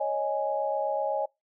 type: chord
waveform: sine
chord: C# suspended second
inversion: none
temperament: equal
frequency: 554.4 / 622.3 / 830.6 Hz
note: C#5 / D#5 / G#5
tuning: 0 / 0 / 0 cents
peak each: -30 / -30 / -30 dBFS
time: 0-1.26 s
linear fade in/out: 10 ms
effects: noise-tail reverb RT60 0.2 s tail -24 dB re dry